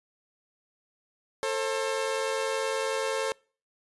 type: tone pair together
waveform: sawtooth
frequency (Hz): 445.4 / 536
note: A4 / C5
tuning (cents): +21 / +42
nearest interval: minor third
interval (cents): 321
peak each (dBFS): -26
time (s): 1.43-3.32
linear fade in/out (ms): 0
effects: noise-tail reverb RT60 0.4 s tail -26 dB re dry + resampled to 24000 Hz